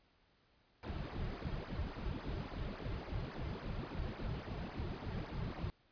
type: noise with flanger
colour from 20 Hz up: brown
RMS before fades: -42 dBFS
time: 0.83-5.7 s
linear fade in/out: 0 ms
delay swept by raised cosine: 0.25 to 4.15 ms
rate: 3.6 Hz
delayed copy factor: -0.85
effects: pink hiss -72 dBFS RMS until 5.91 s + resampled to 11025 Hz